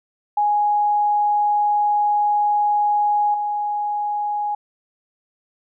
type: tone with level steps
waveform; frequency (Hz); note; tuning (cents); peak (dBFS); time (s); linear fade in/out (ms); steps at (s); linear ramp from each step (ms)
sine; 830.6; G#5; 0; -15 / -20; 0.37-4.55; 5; 3.34; 2
effects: none